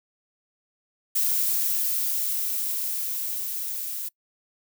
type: noise with level ramp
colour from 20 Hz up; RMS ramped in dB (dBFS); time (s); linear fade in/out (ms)
violet; -23 to -32; 1.15-4.09; 10
effects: noise-tail reverb RT60 0.1 s tail -25 dB re dry